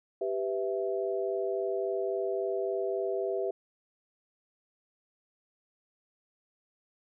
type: chord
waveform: sine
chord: E minor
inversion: first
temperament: equal with one note detuned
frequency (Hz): 392 / 495.6 / 659.3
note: G4 / B4 / E5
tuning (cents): 0 / +6 / 0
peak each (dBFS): -31 / -35 / -34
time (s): 0.21-3.51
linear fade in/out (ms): 5
effects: none